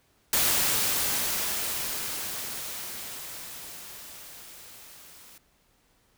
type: noise with level ramp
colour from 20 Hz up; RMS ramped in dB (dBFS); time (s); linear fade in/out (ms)
white; -23 to -51; 0.33-5.38; 2
effects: pink hiss -66 dBFS RMS until 6.17 s